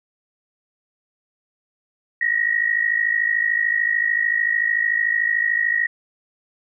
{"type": "tone pair together", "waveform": "sine", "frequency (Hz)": [1864.7, 1918.2], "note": ["A#6", "A#6"], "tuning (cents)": [0, 49], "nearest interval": "unison", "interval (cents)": 49, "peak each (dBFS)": -20, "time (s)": [2.21, 5.87], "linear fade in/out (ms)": 5, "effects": []}